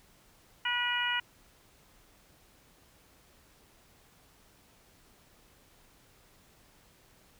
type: harmonic tone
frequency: 485.2 Hz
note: B4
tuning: 31 cents flat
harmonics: 2 / 3 / 4 / 5 / 6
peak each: -36 / -34 / -34 / -37 / -33 dBFS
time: 0.65-1.2 s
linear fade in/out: 5 ms
effects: pink hiss -62 dBFS RMS until 7.39 s